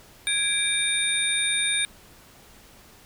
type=tone cluster; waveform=sine; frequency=1657 / 2342 / 3676 / 9090 Hz; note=G#6 / D7 / A#7 / C#9; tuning=-4 / -5 / -25 / +42 cents; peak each=-32 / -27 / -25 / -27 dBFS; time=0.27-1.85 s; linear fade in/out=0 ms; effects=pink hiss -51 dBFS RMS until 3.05 s